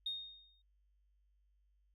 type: tone with exponential decay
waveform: sine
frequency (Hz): 3700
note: A#7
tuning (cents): -14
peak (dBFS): -34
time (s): 0.06-0.62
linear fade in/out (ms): 5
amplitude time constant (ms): 120
effects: tanh soft clip ceiling -31 dBFS + added 50 Hz sine -70 dBFS peak until 1.94 s